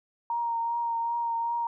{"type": "tone with vibrato", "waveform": "sine", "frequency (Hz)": 932.3, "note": "A#5", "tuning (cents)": 0, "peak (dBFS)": -26, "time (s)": [0.3, 1.67], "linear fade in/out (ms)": 2, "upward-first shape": "triangle", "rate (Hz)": 2.6, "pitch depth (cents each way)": 23, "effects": []}